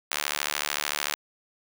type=tone with high-pass filter; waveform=sawtooth; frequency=73.42 Hz; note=D2; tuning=in tune; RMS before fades=-30 dBFS; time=0.11-1.15 s; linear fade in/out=5 ms; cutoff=1500 Hz; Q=0.6; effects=none